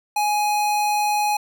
square tone, 835 Hz, G#5, 9 cents sharp, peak -19 dBFS, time 0.16-1.37 s, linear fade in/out 5 ms, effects none

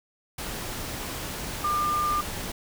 sine tone in noise, 1199 Hz, D6, 36 cents sharp, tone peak -23 dBFS, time 1.64-2.21 s, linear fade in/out 5 ms, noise pink, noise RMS -34 dBFS, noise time 0.38-2.52 s, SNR +8 dB, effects none

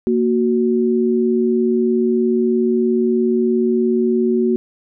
sine tone pair together, 233.1 / 370 Hz, A#3 / F#4, 0 / 0 cents, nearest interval minor sixth, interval 800 cents, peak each -16 dBFS, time 0.07-4.56 s, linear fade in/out 0 ms, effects none

